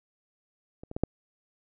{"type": "clicks", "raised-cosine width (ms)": 2, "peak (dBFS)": [-29, -26, -18, -10], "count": 4, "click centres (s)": [0.835, 0.914, 0.965, 1.036], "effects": []}